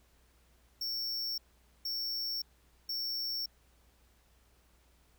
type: tone bursts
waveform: square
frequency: 5460 Hz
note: F8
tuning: 40 cents flat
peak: -34 dBFS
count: 3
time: 0.81-3.46 s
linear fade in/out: 5 ms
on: 570 ms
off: 470 ms
effects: added 60 Hz sine -66 dBFS peak until 5.18 s + pink hiss -69 dBFS RMS until 5.18 s